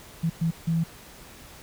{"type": "tone bursts at uneven times", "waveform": "sine", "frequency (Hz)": 164.81, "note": "E3", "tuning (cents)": 0, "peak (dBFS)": -21, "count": 3, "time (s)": [[0.23, 0.3], [0.41, 0.51], [0.67, 0.84]], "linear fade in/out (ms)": 10, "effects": ["pink hiss -47 dBFS RMS until 1.62 s"]}